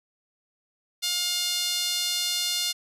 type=tone with high-pass filter; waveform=sawtooth; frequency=710 Hz; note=F5; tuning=28 cents sharp; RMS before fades=-27 dBFS; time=1.02-2.73 s; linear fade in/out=20 ms; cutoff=3800 Hz; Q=2; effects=resampled to 32000 Hz